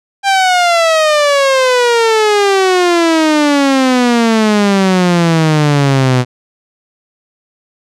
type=exponential sweep; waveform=sawtooth; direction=down; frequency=798 to 123.47 Hz; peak=-4 dBFS; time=0.23-6.25 s; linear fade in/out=50 ms; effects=low-pass 7000 Hz 12 dB/octave